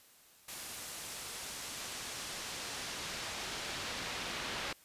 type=noise with band-pass filter sweep; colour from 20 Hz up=brown; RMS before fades=-42 dBFS; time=0.48-4.73 s; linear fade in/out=5 ms; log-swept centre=11000 to 3400 Hz; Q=0.71; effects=white hiss -62 dBFS RMS until 4.84 s + resampled to 32000 Hz